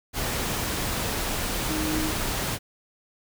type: tone in noise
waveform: sine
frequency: 311.1 Hz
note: D#4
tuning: in tune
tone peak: -27 dBFS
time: 1.67-2.13 s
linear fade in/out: 50 ms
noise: pink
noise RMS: -28 dBFS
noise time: 0.13-2.59 s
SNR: -2 dB
effects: none